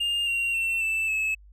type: tone with pitch steps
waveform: triangle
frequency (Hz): 2813 / 2757 / 2702 / 2647 / 2594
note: F7 / F7 / E7 / E7 / E7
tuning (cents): +12 / -23 / +42 / +7 / -28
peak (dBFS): -22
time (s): 0-1.35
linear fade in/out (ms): 10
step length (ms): 270
effects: added 50 Hz sine -48 dBFS peak until 1.52 s

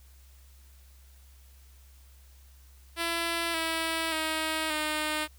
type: tone with pitch steps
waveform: 5% pulse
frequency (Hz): 336 / 325.9 / 316 / 306.5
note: E4 / E4 / D#4 / D#4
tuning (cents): +33 / -20 / +27 / -26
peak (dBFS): -17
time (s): 2.96-5.28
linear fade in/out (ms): 50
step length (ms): 580
effects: added 66 Hz sine -52 dBFS peak until 5.38 s + white hiss -62 dBFS RMS until 5.38 s

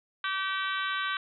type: harmonic tone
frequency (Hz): 384.7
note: G4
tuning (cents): -33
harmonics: 3 / 4 / 5 / 6 / 7 / 8 / 9 / 10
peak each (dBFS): -33 / -32 / -40 / -41 / -43 / -40 / -42 / -40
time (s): 0.24-1.17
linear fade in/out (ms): 2
effects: none

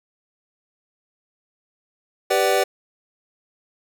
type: chord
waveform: square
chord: G major seventh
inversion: none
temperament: equal with one note detuned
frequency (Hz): 392 / 493.9 / 587.3 / 756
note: G4 / B4 / D5 / F#5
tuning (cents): 0 / 0 / 0 / +37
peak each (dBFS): -23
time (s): 2.3-2.64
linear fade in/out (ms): 10
effects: none

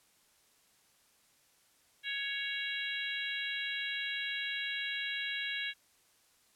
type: harmonic tone with a mistuned harmonic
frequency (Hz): 556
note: C#5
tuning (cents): +5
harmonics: 3 / 4 / 5 / 6 / 7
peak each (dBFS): -39 / -40 / -41 / -42 / -42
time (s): 2.03-5.74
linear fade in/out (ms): 50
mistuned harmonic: 6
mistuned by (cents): -22
effects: white hiss -68 dBFS RMS until 6.55 s + low-pass 12000 Hz 12 dB/octave

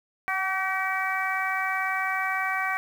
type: harmonic tone with a mistuned harmonic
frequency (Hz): 382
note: G4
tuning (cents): -45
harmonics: 2 / 3 / 4 / 5 / 6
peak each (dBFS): -31 / -31 / -31 / -31 / -31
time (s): 0.28-2.77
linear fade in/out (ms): 0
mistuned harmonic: 2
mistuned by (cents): -18
effects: 8-bit

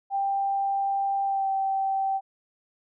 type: tone with pitch glide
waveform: sine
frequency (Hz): 789 to 776.3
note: G5 to G5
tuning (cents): +11 to -17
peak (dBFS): -23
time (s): 0.1-2.21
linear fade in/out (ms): 50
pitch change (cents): -28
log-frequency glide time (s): 1.25-1.48
effects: none

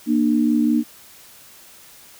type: tone pair together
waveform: sine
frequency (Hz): 235.1 / 300.5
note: A#3 / D4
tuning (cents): +15 / +40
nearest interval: major third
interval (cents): 425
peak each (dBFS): -17 / -18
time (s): 0.06-0.84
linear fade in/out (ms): 50
effects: white hiss -46 dBFS RMS until 2.19 s

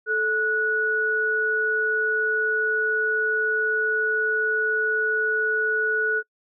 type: tone pair together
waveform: sine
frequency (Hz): 436.4 / 1468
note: A4 / F#6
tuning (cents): -14 / -14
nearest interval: octave + major sixth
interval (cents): 2100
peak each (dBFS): -26 / -21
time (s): 0.06-6.23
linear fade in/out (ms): 50
effects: noise-tail reverb RT60 0.1 s tail -26 dB re dry

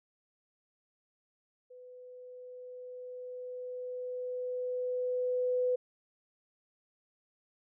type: tone with level ramp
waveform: sine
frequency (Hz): 500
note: B4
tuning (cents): +21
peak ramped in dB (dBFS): -49 to -26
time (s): 1.7-5.76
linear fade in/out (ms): 10
effects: none

